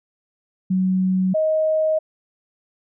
sine tone pair in turn, 186.6 / 627.6 Hz, F#3 / D#5, +15 / +15 cents, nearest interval octave + major sixth, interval 2100 cents, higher second, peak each -16 dBFS, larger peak neither, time 0.7-1.34 / 1.34-1.99 s, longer second, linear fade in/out 10 ms, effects none

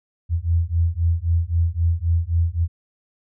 sine beating tone pair, 82.41 / 86.21 Hz, E2 / F2, 0 / -22 cents, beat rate 3.8 Hz, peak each -20 dBFS, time 0.29-2.68 s, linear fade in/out 50 ms, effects none

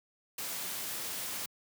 white noise, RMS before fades -38 dBFS, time 0.38-1.46 s, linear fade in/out 5 ms, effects high-pass 100 Hz 12 dB/octave

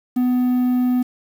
triangle tone with quantisation, 249.6 Hz, B3, 19 cents sharp, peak -13 dBFS, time 0.16-1.03 s, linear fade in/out 10 ms, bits 7, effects none

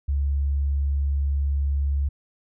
sine tone, 70.2 Hz, C#2, 22 cents sharp, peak -20 dBFS, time 0.08-2.09 s, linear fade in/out 10 ms, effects none

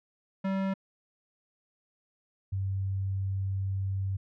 square / sine tone pair in turn, 192.9 / 96.68 Hz, G3 / G2, -28 / -23 cents, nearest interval octave, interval 1195 cents, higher first, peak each -28 dBFS, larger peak neither, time 0.44-0.74 / 2.52-4.17 s, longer second, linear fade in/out 10 ms, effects low-pass 2000 Hz 12 dB/octave

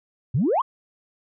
sine exponential sweep, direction up, 108.3 to 1174.7 Hz, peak -17 dBFS, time 0.34-0.62 s, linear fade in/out 10 ms, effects tanh soft clip ceiling -13 dBFS

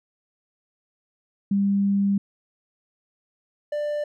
sine / triangle tone pair in turn, 199.1 / 591.8 Hz, G3 / D5, +27 / +13 cents, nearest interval octave + perfect fifth, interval 1886 cents, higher second, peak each -18 / -22 dBFS, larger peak first, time 1.51-2.18 / 3.72-4.04 s, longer first, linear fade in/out 5 ms, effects none

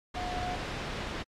sine tone in noise, 723 Hz, F#5, 40 cents flat, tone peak -34 dBFS, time 0.16-0.56 s, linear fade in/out 10 ms, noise pink, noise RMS -36 dBFS, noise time 0.14-1.23 s, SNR -1 dB, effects low-pass 4000 Hz 12 dB/octave + AAC 48 kbps

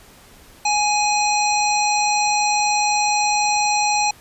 harmonic tone, 834 Hz, G#5, 7 cents sharp, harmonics 1 / 3 / 5 / 7 / 9, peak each -18 / -23 / -25 / -26 / -28 dBFS, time 0.65-4.11 s, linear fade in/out 5 ms, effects pink hiss -47 dBFS RMS until 4.2 s + resampled to 32000 Hz

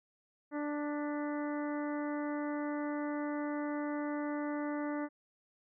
harmonic tone with a mistuned harmonic, 294.5 Hz, D4, 5 cents sharp, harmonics 1 / 2 / 3 / 4 / 5 / 6 / 7, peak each -35 / -41 / -45 / -47 / -49 / -51 / -52 dBFS, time 0.51-5.09 s, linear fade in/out 50 ms, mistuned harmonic 7, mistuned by -48 cents, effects none

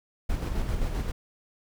brown noise with tremolo, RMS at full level -27 dBFS, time 0.29-1.12 s, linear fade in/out 10 ms, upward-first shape square, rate 7.6 Hz, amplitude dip 35%, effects none

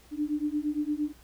sine beating tone pair, 293.7 / 302.4 Hz, D4 / D#4, 0 / -49 cents, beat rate 8.7 Hz, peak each -30 dBFS, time 0.11-1.13 s, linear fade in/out 50 ms, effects added 60 Hz sine -57 dBFS peak until 1.23 s + pink hiss -58 dBFS RMS until 1.23 s

